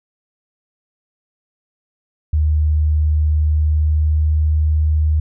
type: tone with pitch glide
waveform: sine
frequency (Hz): 76.4 to 76.98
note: D#2 to D#2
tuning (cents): -31 to -18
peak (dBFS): -12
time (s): 2.33-5.2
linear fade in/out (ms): 5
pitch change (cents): +13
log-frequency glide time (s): 3.43-4.39
effects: none